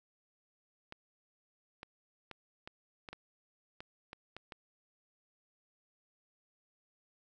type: clicks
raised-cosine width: 0.3 ms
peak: -29 dBFS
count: 10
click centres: 0.924 / 1.831 / 2.313 / 2.675 / 3.088 / 3.13 / 3.805 / 4.131 / 4.366 / 4.522 s
effects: none